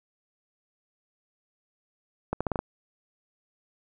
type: accelerating click train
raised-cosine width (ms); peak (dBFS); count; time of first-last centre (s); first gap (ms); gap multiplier
1; -13; 6; 2.33-2.591; 76; 0.81
effects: none